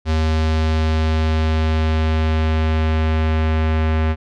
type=tone with low-pass filter sweep; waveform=square; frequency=79 Hz; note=D#2; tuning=27 cents sharp; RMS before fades=-17 dBFS; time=0.05-4.16 s; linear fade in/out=50 ms; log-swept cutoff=4700 to 2400 Hz; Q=1.2; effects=none